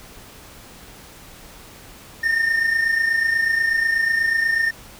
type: tone pair together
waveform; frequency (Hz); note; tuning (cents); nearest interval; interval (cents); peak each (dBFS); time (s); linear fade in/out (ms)
triangle; 1793.8 / 1822; A6 / A#6; +33 / -40; unison; 27; -23 / -16; 2.23-4.71; 10
effects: pink hiss -43 dBFS RMS until 4.99 s